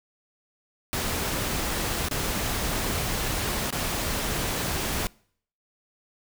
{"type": "noise with dropouts", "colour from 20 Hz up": "pink", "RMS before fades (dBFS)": -28, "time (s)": [0.93, 5.07], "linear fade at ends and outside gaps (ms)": 0, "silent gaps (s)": [[2.085, 2.112], [3.705, 3.726]], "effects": ["noise-tail reverb RT60 0.6 s tail -25 dB re dry"]}